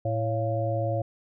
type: harmonic tone with a mistuned harmonic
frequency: 111 Hz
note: A2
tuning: 16 cents sharp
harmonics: 1 / 3 / 5 / 6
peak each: -27 / -36 / -29 / -32 dBFS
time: 0.05-1.02 s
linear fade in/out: 5 ms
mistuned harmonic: 6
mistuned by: +65 cents
effects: none